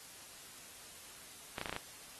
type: clicks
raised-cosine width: 0.3 ms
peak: -22 dBFS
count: 6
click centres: 1.582 / 1.614 / 1.658 / 1.695 / 1.727 / 1.764 s
effects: white hiss -53 dBFS RMS until 2.19 s + AAC 32 kbps